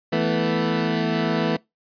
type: chord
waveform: 20% pulse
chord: E suspended fourth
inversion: none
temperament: equal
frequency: 164.81 / 220 / 246.9 Hz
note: E3 / A3 / B3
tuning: 0 / 0 / 0 cents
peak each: -19 / -19 / -21 dBFS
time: 0.12-1.57 s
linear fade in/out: 10 ms
effects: noise-tail reverb RT60 0.2 s tail -24 dB re dry + resampled to 11025 Hz